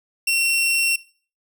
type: tone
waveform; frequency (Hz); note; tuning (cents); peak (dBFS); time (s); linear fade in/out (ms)
sawtooth; 2724; F7; -44; -14; 0.27-0.96; 5
effects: noise-tail reverb RT60 0.4 s tail -18 dB re dry